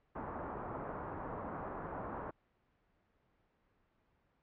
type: low-pass noise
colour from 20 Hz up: white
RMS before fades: -43 dBFS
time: 0.15-2.31 s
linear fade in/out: 10 ms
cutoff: 1200 Hz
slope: 24 dB/octave
effects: pink hiss -75 dBFS RMS until 4.42 s + low-pass 2000 Hz 12 dB/octave